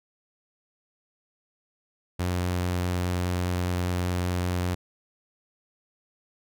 sawtooth tone, 89.5 Hz, F2, 43 cents sharp, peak -21 dBFS, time 2.19-4.75 s, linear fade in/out 10 ms, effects none

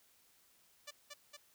5% pulse tone with echo, 585 Hz, D5, 7 cents flat, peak -34 dBFS, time 0.87-0.91 s, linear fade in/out 10 ms, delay 230 ms, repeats 2, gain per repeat -2 dB, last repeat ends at 1.37 s, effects white hiss -69 dBFS RMS until 1.54 s

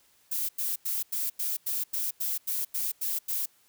violet noise bursts, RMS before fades -30 dBFS, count 12, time 0.31-3.46 s, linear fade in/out 10 ms, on 180 ms, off 90 ms, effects white hiss -64 dBFS RMS until 3.68 s

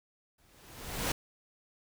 pink noise with exponential growth, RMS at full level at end -29 dBFS, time 0.38-1.12 s, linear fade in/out 5 ms, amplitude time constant 160 ms, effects none

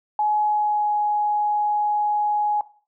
sine tone with pitch glide, 844 to 836.2 Hz, G#5 to G#5, +28 to +12 cents, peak -18 dBFS, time 0.19-2.61 s, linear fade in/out 2 ms, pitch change -16 cents, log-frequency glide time 0.4-0.94 s, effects noise-tail reverb RT60 0.4 s tail -17 dB re dry

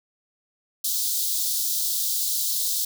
white high-pass noise, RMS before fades -25 dBFS, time 0.84-2.85 s, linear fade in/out 5 ms, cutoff 3600 Hz, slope 48 dB/octave, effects none

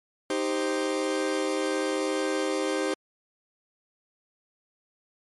40% pulse chord, C minor, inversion first, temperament equal, 311.1 / 392 / 523.3 Hz, Eb4 / G4 / C5, 0 / 0 / 0 cents, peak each -29 dBFS, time 0.3-2.94 s, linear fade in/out 2 ms, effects MP3 48 kbps

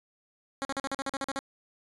10% pulse tone bursts, 272.6 Hz, C#4, 29 cents flat, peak -22 dBFS, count 11, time 0.62-1.39 s, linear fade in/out 0 ms, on 30 ms, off 44 ms, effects resampled to 24000 Hz

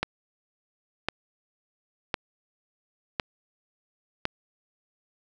click train, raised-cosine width 0.3 ms, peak -9 dBFS, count 5, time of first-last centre 0.03-4.254 s, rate 0.947 Hz, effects none

